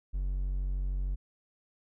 triangle tone, 46.58 Hz, F#1, 12 cents sharp, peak -27 dBFS, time 0.13-1.16 s, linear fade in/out 20 ms, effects none

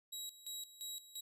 20% pulse tone with tremolo, 3860 Hz, B7, 40 cents flat, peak -37 dBFS, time 0.12-1.21 s, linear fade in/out 10 ms, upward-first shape square, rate 2.9 Hz, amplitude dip 80%, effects none

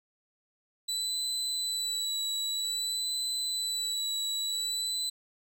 30% pulse tone with vibrato, 3967 Hz, B7, 7 cents sharp, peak -27 dBFS, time 0.88-5.1 s, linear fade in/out 10 ms, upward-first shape sine, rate 0.52 Hz, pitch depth 23 cents each way, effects none

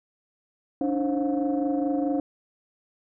sine tone cluster, 284.7 / 309.3 / 529 / 713 Hz, C#4 / D#4 / C5 / F5, +46 / -10 / +19 / +36 cents, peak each -24 / -29 / -30 / -32 dBFS, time 0.81-2.2 s, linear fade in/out 2 ms, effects tanh soft clip ceiling -15 dBFS

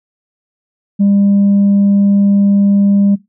sine tone, 200.3 Hz, G3, 38 cents sharp, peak -5 dBFS, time 0.99-3.16 s, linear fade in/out 20 ms, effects noise-tail reverb RT60 0.2 s tail -20 dB re dry + tanh soft clip ceiling -5 dBFS

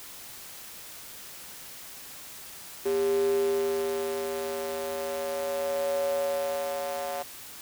square tone with high-pass filter sweep, 79.8 Hz, D#2, 44 cents sharp, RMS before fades -29 dBFS, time 2.85-7.23 s, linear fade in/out 10 ms, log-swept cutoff 380 to 640 Hz, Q 9.4, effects white hiss -44 dBFS RMS until 7.61 s

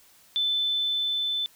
sine tone with level ramp, 3520 Hz, A7, in tune, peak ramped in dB -22 to -25 dBFS, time 0.36-1.46 s, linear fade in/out 0 ms, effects white hiss -57 dBFS RMS until 1.55 s

